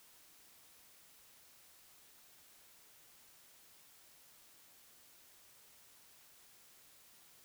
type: silence
effects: white hiss -63 dBFS RMS until 7.44 s